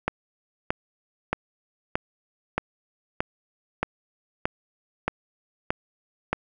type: click train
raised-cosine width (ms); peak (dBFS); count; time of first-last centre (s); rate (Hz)
0.5; -8; 11; 0.08-6.33; 1.6
effects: none